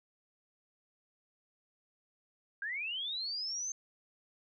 sine linear sweep, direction up, 1560 to 6360 Hz, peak -35 dBFS, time 2.62-3.72 s, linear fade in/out 2 ms, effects none

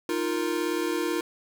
square chord, Eb suspended second, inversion none, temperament equal, 311.1 / 349.2 / 466.2 Hz, Eb4 / F4 / Bb4, 0 / 0 / 0 cents, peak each -31 / -29 / -33 dBFS, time 0.09-1.21 s, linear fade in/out 2 ms, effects none

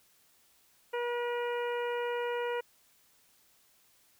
harmonic tone, 480.8 Hz, B4, 46 cents flat, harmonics 1 / 2 / 3 / 4 / 5 / 6, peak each -32 / -38 / -42 / -44 / -46 / -48 dBFS, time 0.93-2.61 s, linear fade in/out 10 ms, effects white hiss -66 dBFS RMS until 4.19 s

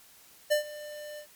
square tone with ADSR envelope, 597 Hz, D5, 28 cents sharp, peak -21 dBFS, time 0.5-1.27 s, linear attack 20 ms, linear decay 110 ms, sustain -19 dB, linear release 89 ms, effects white hiss -56 dBFS RMS until 1.35 s + MP3 96 kbps

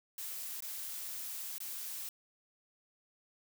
blue noise with dropouts, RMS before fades -42 dBFS, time 0.18-2.09 s, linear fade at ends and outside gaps 1 ms, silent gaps 0.605-0.623 / 1.582-1.603 s, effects none

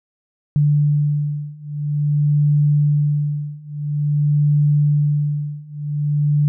sine beating tone pair, 146.83 / 147.32 Hz, D3 / D3, 0 / +6 cents, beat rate 0.49 Hz, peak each -18 / -17 dBFS, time 0.56-6.48 s, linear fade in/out 0 ms, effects none

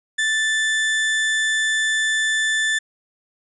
35% pulse tone, 1760 Hz, A6, in tune, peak -16 dBFS, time 0.18-2.79 s, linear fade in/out 10 ms, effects resampled to 24000 Hz

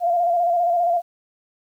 sine tone with vibrato, 694 Hz, F5, 11 cents flat, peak -16 dBFS, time 0-1.02 s, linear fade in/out 50 ms, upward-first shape square, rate 15 Hz, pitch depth 40 cents each way, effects 9-bit

